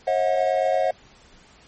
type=tone cluster; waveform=triangle; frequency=541 / 639 / 728 Hz; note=C#5 / D#5 / F#5; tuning=-42 / +46 / -28 cents; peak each=-21 dBFS; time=0.07-0.91 s; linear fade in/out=5 ms; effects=pink hiss -52 dBFS RMS until 1.67 s + MP3 32 kbps

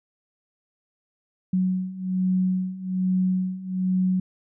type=beating tone pair; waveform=sine; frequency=184.5 / 185.7 Hz; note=F#3 / F#3; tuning=-5 / +7 cents; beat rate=1.2 Hz; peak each=-26 / -23 dBFS; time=1.53-4.2 s; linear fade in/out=5 ms; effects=none

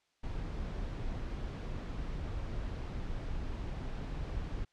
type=noise; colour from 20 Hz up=brown; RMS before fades=-38 dBFS; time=0.23-4.65 s; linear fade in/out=10 ms; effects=white hiss -75 dBFS RMS until 4.72 s + low-pass 5000 Hz 12 dB/octave

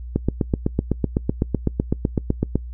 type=click train; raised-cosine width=3 ms; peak=-5 dBFS; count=20; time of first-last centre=0.16-2.556 s; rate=7.93 Hz; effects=noise-tail reverb RT60 0.1 s tail -24 dB re dry + added 60 Hz sine -30 dBFS peak until 2.73 s

